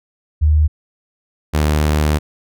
sine / sawtooth tone pair in turn, 76.4 / 75.65 Hz, D#2 / D#2, -31 / -48 cents, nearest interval unison, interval 17 cents, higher first, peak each -9 / -9 dBFS, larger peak neither, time 0.41-0.68 / 1.53-2.19 s, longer second, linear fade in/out 20 ms, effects none

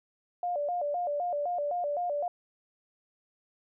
sine tone with vibrato, 642 Hz, E5, 46 cents flat, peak -28 dBFS, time 0.43-2.28 s, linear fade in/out 2 ms, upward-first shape square, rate 3.9 Hz, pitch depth 170 cents each way, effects none

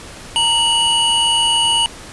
square tone pair together, 924.5 / 2935 Hz, A#5 / F#7, -15 / -15 cents, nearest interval octave + minor sixth, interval 2000 cents, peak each -20 / -14 dBFS, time 0.36-1.86 s, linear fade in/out 0 ms, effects pink hiss -35 dBFS RMS until 2.12 s + resampled to 24000 Hz

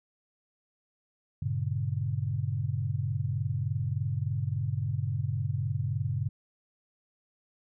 sine chord, G diminished, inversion none, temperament just, 98 / 117.6 / 141.12 Hz, G2 / Bb2 / Db3, 0 / +16 / +31 cents, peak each -32 dBFS, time 1.42-6.29 s, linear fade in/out 5 ms, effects none

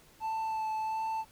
triangle tone with vibrato, 880 Hz, A5, in tune, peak -29 dBFS, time 0.2-1.25 s, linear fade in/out 50 ms, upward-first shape sine, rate 1.4 Hz, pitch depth 14 cents each way, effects pink hiss -60 dBFS RMS until 1.31 s

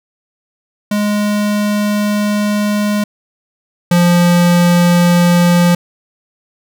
square tone pair in turn, 207.7 / 174.65 Hz, G#3 / F3, 0 / 0 cents, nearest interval minor third, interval 300 cents, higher first, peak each -13 / -8 dBFS, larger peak second, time 0.91-3.04 / 3.91-5.75 s, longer first, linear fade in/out 5 ms, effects none

